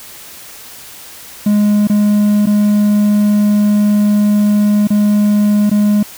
triangle tone with dropouts, 207.7 Hz, G#3, in tune, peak -6 dBFS, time 1.46-6.03 s, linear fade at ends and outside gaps 5 ms, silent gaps 1.873-1.897 / 2.459-2.469 / 4.873-4.903 / 5.697-5.713 s, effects white hiss -34 dBFS RMS until 6.17 s

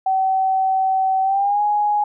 sine tone with pitch glide, 763 to 832.1 Hz, G5 to G#5, -47 to +3 cents, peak -15 dBFS, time 0.06-2.04 s, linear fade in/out 5 ms, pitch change +150 cents, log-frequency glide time 1.22-1.62 s, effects none

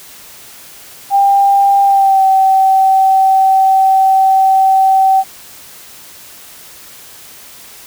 sine tone with pitch glide, 795 to 768.4 Hz, G5 to G5, +24 to -35 cents, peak -6 dBFS, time 1.1-5.24 s, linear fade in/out 50 ms, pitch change -59 cents, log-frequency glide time 1.84-2.24 s, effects white hiss -36 dBFS RMS until 7.86 s

